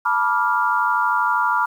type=chord; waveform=sine; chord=B half-diminished seventh; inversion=third; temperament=equal with one note detuned; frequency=880 / 972.5 / 1174.7 / 1396.9 Hz; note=A5 / B5 / D6 / F6; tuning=0 / -27 / 0 / 0 cents; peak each=-25 / -20 / -23 / -21 dBFS; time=0.05-1.66 s; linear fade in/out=10 ms; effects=8-bit